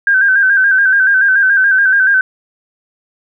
sine tone with vibrato, 1568 Hz, G6, in tune, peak -7 dBFS, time 0.07-2.21 s, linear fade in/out 2 ms, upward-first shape square, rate 7 Hz, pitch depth 49 cents each way, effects none

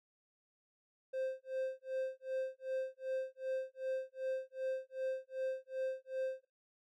triangle tone with tremolo, 524 Hz, C5, 2 cents sharp, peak -32 dBFS, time 1.13-6.45 s, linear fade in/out 10 ms, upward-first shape sine, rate 2.6 Hz, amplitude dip 100%, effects noise-tail reverb RT60 0.2 s tail -21 dB re dry

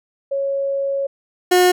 sine / 30% pulse tone pair in turn, 552 / 361.3 Hz, C#5 / F#4, -7 / -41 cents, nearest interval perfect fifth, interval 734 cents, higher first, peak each -18 / -8 dBFS, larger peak second, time 0.31-1.07 / 1.51-1.72 s, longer first, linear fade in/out 10 ms, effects none

